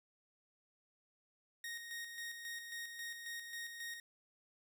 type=tone with tremolo; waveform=sawtooth; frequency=1864.7 Hz; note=A#6; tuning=in tune; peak=-39 dBFS; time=1.64-4 s; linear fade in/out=2 ms; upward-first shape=square; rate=3.7 Hz; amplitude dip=45%; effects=none